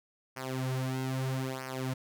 sawtooth tone with flanger, 130.81 Hz, C3, in tune, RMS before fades -34 dBFS, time 0.36-1.94 s, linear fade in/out 10 ms, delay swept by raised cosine 0.26 to 5.96 ms, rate 0.78 Hz, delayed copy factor -0.85, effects none

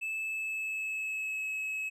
triangle tone with pitch glide, 2620 to 2575 Hz, E7 to E7, -11 to -41 cents, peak -31 dBFS, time 0.01-1.9 s, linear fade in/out 20 ms, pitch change -30 cents, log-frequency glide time 0.16-1.48 s, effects none

